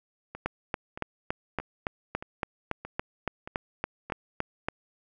two click trains, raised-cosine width 0.5 ms, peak -13 / -23 dBFS, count 16 / 7, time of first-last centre 0.46-4.685 / 0.35-4.1 s, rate 3.55 / 1.6 Hz, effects none

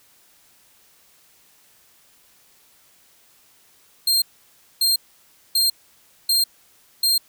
sawtooth tone bursts, 4193 Hz, C8, 3 cents sharp, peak -13 dBFS, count 5, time 4.07-7.18 s, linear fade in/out 5 ms, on 150 ms, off 590 ms, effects white hiss -56 dBFS RMS until 7.28 s

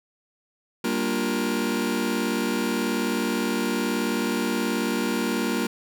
sawtooth chord, G minor seventh, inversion none, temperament just, 196 / 235.2 / 294 / 352.8 Hz, G3 / Bb3 / D4 / F4, 0 / +16 / +2 / +18 cents, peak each -26 / -22 / -26 / -25 dBFS, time 0.84-5.67 s, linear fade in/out 5 ms, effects none

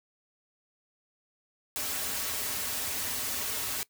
white noise with comb filter, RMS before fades -33 dBFS, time 1.76-3.83 s, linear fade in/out 0 ms, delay 5.8 ms, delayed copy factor -1, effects noise-tail reverb RT60 0.1 s tail -20 dB re dry

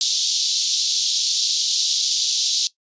pink band-pass noise, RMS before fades -21 dBFS, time 0.01-2.67 s, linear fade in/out 0 ms, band 3500 to 6600 Hz, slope 48 dB/octave, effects noise-tail reverb RT60 0.1 s tail -17 dB re dry + resampled to 16000 Hz

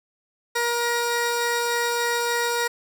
15% pulse tone pair together, 474.3 / 1893.8 Hz, A#4 / A#6, +30 / +27 cents, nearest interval 2 octaves, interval 2397 cents, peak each -16 / -24 dBFS, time 0.55-2.68 s, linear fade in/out 10 ms, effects 9-bit

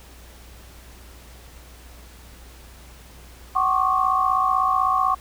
sine tone cluster, 753 / 1083 / 1139 / 1199 Hz, F#5 / C#6 / C#6 / D6, +30 / -41 / +47 / +36 cents, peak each -24 / -21 / -22 / -27 dBFS, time 3.55-5.15 s, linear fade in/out 10 ms, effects added 60 Hz sine -44 dBFS peak until 5.2 s + pink hiss -48 dBFS RMS until 5.2 s

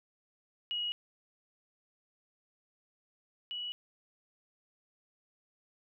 sine tone pair in turn, 2900 / 2935 Hz, F#7 / F#7, -35 / -15 cents, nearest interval unison, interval 20 cents, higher second, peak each -32 / -36 dBFS, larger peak first, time 0.71-0.92 / 3.51-3.72 s, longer neither, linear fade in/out 0 ms, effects none

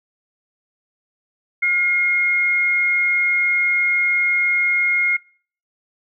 sine tone pair together, 1424.9 / 2143 Hz, F6 / C7, +34 / +41 cents, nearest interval perfect fifth, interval 707 cents, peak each -27 / -15 dBFS, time 1.62-5.17 s, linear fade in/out 10 ms, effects noise-tail reverb RT60 0.5 s tail -24 dB re dry

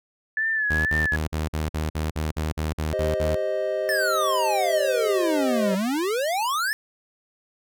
sine tone with vibrato, 1729 Hz, A6, 31 cents flat, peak -21 dBFS, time 0.37-1.16 s, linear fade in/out 2 ms, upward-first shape sine, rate 2.1 Hz, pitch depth 63 cents each way
sawtooth tone bursts, 77.78 Hz, D#2, in tune, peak -20 dBFS, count 13, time 0.7-3.356 s, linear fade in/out 10 ms, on 160 ms, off 48 ms
triangle chord, C minor, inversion second, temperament equal, 392 / 523.3 / 622.3 Hz, G4 / C5 / Eb5, 0 / 0 / 0 cents, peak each -28 / -27 / -23 dBFS, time 2.93-5.75 s, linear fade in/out 5 ms
square exponential two-way sweep, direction down then up, 1800 to 185 to 1800 Hz, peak -23 dBFS, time 3.89-6.73 s, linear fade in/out 0 ms, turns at 5.75 s
effects none

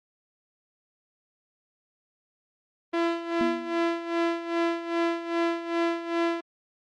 sawtooth tone with tremolo, 337.2 Hz, E4, 39 cents sharp, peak -18 dBFS, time 2.93-6.41 s, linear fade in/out 10 ms, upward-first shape sine, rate 2.5 Hz, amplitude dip 75%
sine tone with exponential decay, 242.5 Hz, B3, 31 cents flat, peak -25 dBFS, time 3.41-4.01 s, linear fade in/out 0 ms, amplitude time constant 130 ms
effects low-pass 3000 Hz 12 dB/octave + Opus 32 kbps

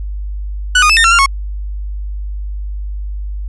30% pulse tone with pitch steps, 1482 / 1230 / 2623 / 1824 / 1354 / 1391 / 1097 Hz, F#6 / D#6 / E7 / A#6 / E6 / F6 / C#6, +2 / -20 / -9 / -38 / +46 / -7 / -18 cents, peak -4 dBFS, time 0.75-1.261 s, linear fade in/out 5 ms, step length 73 ms, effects added 50 Hz sine -19 dBFS peak until 3.48 s + resampled to 22050 Hz

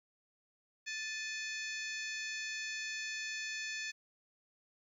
harmonic tone with a mistuned harmonic, 877 Hz, A5, 6 cents flat, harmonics 2 / 3 / 4 / 5 / 6 / 7 / 8, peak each -42 / -43 / -50 / -48 / -50 / -49 / -52 dBFS, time 0.86-3.92 s, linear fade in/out 20 ms, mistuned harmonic 3, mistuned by -85 cents, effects 12-bit

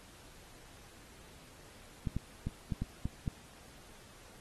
clicks, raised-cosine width 5 ms, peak -21 dBFS, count 7, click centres 2.072 / 2.166 / 2.47 / 2.722 / 2.82 / 3.055 / 3.278 s, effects pink hiss -57 dBFS RMS until 4.4 s + AAC 32 kbps

